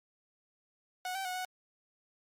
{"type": "tone with pitch steps", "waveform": "sawtooth", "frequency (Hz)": [734, 772, 732, 738], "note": ["F#5", "G5", "F#5", "F#5"], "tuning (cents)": [-14, -27, -19, -5], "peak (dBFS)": -31, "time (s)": [1.05, 1.45], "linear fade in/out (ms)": 2, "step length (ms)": 100, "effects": ["MP3 64 kbps"]}